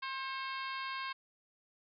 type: harmonic tone with a mistuned harmonic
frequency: 532 Hz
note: C5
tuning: 29 cents sharp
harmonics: 2 / 3 / 4 / 5 / 6 / 7 / 8 / 9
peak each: -40 / -44 / -46 / -48 / -50 / -51 / -52 / -53 dBFS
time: 0.02-1.13 s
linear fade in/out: 10 ms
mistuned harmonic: 4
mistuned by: +44 cents
effects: none